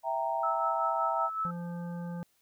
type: chord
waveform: sine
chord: E diminished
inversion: none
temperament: equal with one note detuned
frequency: 659.3 / 784 / 928 Hz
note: E5 / G5 / Bb5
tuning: 0 / 0 / -8 cents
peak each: -33 / -34 / -32 dBFS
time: 0.03-1.3 s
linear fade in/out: 50 ms
type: tone with tremolo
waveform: sine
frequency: 1306 Hz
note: E6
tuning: 17 cents flat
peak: -28 dBFS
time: 0.43-1.51 s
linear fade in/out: 5 ms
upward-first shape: sine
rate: 5.3 Hz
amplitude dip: 55%
type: harmonic tone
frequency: 172.9 Hz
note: F3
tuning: 17 cents flat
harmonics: 1 / 3 / 5 / 7 / 9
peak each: -35 / -46 / -49 / -56 / -55 dBFS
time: 1.45-2.23 s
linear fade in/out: 0 ms
effects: white hiss -71 dBFS RMS until 2.41 s